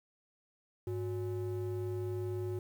triangle ring-modulated tone, 233.1 Hz, A#3, in tune, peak -29 dBFS, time 0.87-2.59 s, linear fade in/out 2 ms, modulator 131 Hz, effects 10-bit

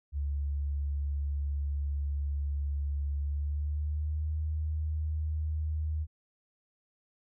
sine tone with pitch glide, 71.3 to 77.31 Hz, C#2 to D#2, +49 to -11 cents, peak -29 dBFS, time 0.12-6.07 s, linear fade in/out 50 ms, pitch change +140 cents, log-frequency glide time 3.17-4.34 s, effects none

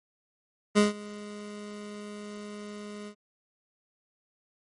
25% pulse tone with ADSR envelope, 207.7 Hz, G#3, in tune, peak -13 dBFS, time 0.75-3.15 s, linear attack 28 ms, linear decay 150 ms, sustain -22 dB, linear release 76 ms, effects MP3 48 kbps

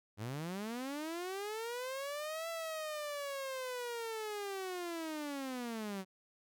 sawtooth linear two-way sweep, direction up then down, 97.7 to 668 to 184.9 Hz, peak -35 dBFS, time 0.17-6.05 s, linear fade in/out 50 ms, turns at 2.49 s, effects none

